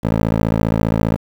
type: tone with band-pass filter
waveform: 15% pulse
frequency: 55 Hz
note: A1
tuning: in tune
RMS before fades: -17 dBFS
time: 0.03-1.17 s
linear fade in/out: 20 ms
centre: 330 Hz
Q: 0.55
effects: 7-bit